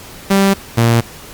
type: tone pair in turn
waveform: sawtooth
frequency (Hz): 196 / 116.54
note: G3 / A#2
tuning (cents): 0 / 0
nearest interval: major sixth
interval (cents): 900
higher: first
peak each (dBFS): -5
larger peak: neither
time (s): 0.3-0.54 / 0.77-1.01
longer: neither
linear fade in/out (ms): 10
effects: pink hiss -35 dBFS RMS until 1.33 s + Opus 48 kbps

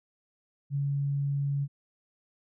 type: tone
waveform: sine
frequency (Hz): 140.9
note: C#3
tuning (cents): +29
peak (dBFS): -26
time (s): 0.7-1.68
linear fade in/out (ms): 50
effects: none

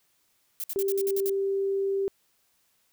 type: noise bursts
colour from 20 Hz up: violet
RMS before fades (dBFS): -33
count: 8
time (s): 0.6-1.296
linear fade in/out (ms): 0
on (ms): 38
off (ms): 56
type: tone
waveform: sine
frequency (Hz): 392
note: G4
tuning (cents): 0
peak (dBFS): -24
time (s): 0.76-2.08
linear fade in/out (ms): 0
effects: white hiss -69 dBFS RMS until 2.92 s

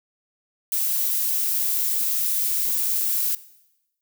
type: noise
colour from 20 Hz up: violet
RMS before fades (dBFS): -23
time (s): 0.72-3.35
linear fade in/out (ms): 2
effects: noise-tail reverb RT60 0.9 s tail -18 dB re dry

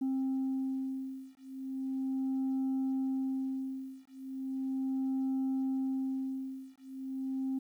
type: beating tone pair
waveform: sine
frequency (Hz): 264.9 / 265.27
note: C4 / C4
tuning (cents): +22 / +24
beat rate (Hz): 0.37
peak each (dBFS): -33 / -33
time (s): 0.01-7.59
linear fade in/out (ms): 10
effects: tanh soft clip ceiling -28 dBFS + 11-bit

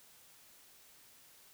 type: silence
effects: white hiss -61 dBFS RMS until 1.53 s

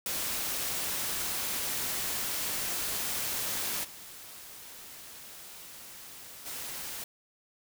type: noise with level steps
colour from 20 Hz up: white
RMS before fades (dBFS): -33 / -47 / -39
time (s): 0.06-7.04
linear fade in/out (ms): 2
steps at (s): 3.83 / 6.45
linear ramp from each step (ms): 20
effects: none

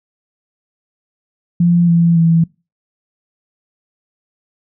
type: tone with pitch steps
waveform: sine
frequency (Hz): 172.8 / 169.05 / 165.38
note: F3 / E3 / E3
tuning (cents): -18 / +44 / +6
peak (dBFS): -8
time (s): 1.6-2.44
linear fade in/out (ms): 5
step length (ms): 280
effects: noise-tail reverb RT60 0.3 s tail -25 dB re dry

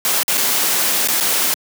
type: noise with dropouts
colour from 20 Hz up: white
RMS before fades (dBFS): -17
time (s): 0.05-1.54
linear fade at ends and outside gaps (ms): 1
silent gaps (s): 0.231-0.28 / 0.373-0.377 / 1.075-1.085 / 1.202-1.208
effects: high-pass 200 Hz 12 dB/octave

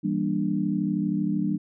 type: chord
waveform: sine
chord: E half-diminished seventh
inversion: none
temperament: just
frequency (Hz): 164.81 / 197.78 / 237.3 / 296.7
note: E3 / G3 / Bb3 / D4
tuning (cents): 0 / +16 / +31 / +18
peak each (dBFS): -30 / -26 / -31 / -28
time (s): 0.03-1.58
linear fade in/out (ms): 20
effects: none

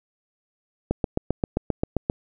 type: click train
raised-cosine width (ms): 2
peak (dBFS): -8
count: 10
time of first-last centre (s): 0.91-2.099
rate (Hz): 7.57
effects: none

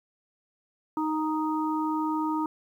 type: harmonic tone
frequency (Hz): 311.2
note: D#4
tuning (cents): 0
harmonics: 1 / 3 / 4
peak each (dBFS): -27 / -30 / -35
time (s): 0.97-2.46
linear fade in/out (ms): 2
effects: 10-bit

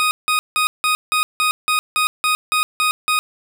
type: tone bursts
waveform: 20% pulse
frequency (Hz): 1246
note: D#6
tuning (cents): +2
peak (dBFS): -10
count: 12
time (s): 0-3.19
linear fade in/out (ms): 0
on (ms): 110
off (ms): 170
effects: none

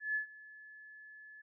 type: tone with ADSR envelope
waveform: sine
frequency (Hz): 1720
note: A6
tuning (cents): -40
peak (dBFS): -30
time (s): 0-1.42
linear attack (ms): 150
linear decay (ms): 110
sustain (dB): -21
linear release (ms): 12
effects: none

